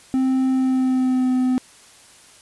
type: tone with pitch glide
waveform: triangle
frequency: 261.6 to 254.9 Hz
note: C4 to C4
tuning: 0 to -45 cents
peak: -14 dBFS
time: 0.14-1.58 s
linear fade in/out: 0 ms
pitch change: -45 cents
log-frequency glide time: 0.51-1.31 s
effects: white hiss -48 dBFS RMS until 2.41 s + resampled to 24000 Hz